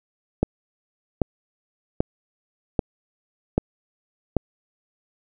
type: click train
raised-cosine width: 2 ms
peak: -5 dBFS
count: 6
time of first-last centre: 0.43-4.367 s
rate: 1.27 Hz
effects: none